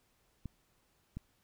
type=clicks; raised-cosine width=5 ms; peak=-28 dBFS; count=2; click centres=0.457 / 1.17 s; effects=pink hiss -73 dBFS RMS until 1.43 s